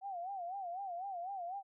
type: tone with vibrato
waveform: sine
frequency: 741 Hz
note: F#5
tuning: 2 cents sharp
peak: -39 dBFS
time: 0.01-1.63 s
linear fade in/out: 50 ms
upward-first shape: sine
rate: 4 Hz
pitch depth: 140 cents each way
effects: none